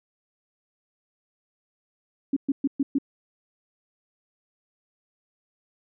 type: tone bursts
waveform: sine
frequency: 276.2 Hz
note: C#4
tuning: 6 cents flat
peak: -19 dBFS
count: 5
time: 2.33-2.985 s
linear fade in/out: 5 ms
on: 35 ms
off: 120 ms
effects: none